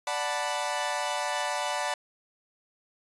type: chord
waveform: sawtooth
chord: B minor seventh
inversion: first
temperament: equal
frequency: 587.3 / 740 / 880 / 987.8 Hz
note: D5 / F#5 / A5 / B5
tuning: 0 / 0 / 0 / 0 cents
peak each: -30 dBFS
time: 0.07-1.94 s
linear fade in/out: 2 ms
effects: resampled to 24000 Hz